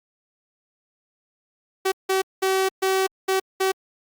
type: tone bursts at uneven times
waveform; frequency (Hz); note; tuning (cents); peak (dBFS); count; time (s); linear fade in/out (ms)
sawtooth; 381.4; G4; -47; -15; 6; 1.85-1.92 / 2.09-2.22 / 2.42-2.69 / 2.82-3.07 / 3.28-3.4 / 3.6-3.72; 10
effects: Opus 48 kbps